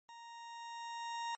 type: tone with level ramp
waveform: 40% pulse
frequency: 932.3 Hz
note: A#5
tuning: in tune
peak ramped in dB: -51 to -36 dBFS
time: 0.09-1.35 s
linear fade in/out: 0 ms
effects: MP3 32 kbps